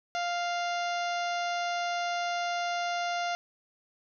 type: harmonic tone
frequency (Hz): 698.5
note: F5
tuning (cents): 0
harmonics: 1 / 2 / 3 / 4 / 5 / 6 / 7 / 8 / 9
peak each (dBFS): -30 / -36 / -40 / -42 / -44 / -46 / -47 / -48 / -49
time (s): 0.15-3.35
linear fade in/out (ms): 0
effects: none